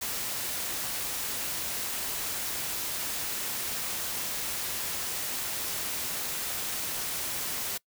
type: noise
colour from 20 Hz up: white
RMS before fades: -33 dBFS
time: 0.01-7.78 s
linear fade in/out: 10 ms
effects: noise-tail reverb RT60 0.1 s tail -23 dB re dry